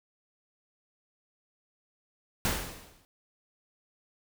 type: noise with exponential decay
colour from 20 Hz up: pink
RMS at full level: -26 dBFS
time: 2.45-3.05 s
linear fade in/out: 0 ms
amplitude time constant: 130 ms
effects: none